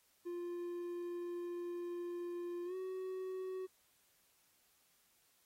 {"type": "tone with pitch glide", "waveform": "triangle", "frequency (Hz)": [349.2, 374.3], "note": ["F4", "F#4"], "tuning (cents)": [0, 20], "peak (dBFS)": -38, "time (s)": [0.25, 3.67], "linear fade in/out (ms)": 20, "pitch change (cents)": 120, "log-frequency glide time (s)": [2.65, 2.75], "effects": ["white hiss -73 dBFS RMS until 5.45 s", "AAC 48 kbps"]}